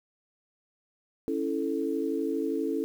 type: chord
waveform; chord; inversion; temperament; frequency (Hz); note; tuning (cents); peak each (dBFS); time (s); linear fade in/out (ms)
sine; A major; first; equal; 277.2 / 329.6 / 440; C#4 / E4 / A4; 0 / 0 / 0; -31; 1.28-2.84; 0
effects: 9-bit